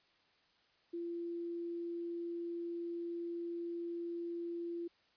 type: tone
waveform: sine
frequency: 341.6 Hz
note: F4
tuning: 38 cents flat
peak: -38 dBFS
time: 0.93-4.88 s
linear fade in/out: 10 ms
effects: white hiss -71 dBFS RMS until 5.16 s + resampled to 11025 Hz